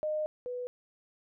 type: tone pair in turn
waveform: sine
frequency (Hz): 613 / 494.3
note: D#5 / B4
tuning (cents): -26 / +1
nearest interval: major third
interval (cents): 373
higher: first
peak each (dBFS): -29 / -34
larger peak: first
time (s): 0.03-0.26 / 0.46-0.67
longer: first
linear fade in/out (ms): 0
effects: none